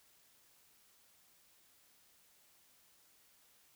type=silence; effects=white hiss -68 dBFS RMS until 3.75 s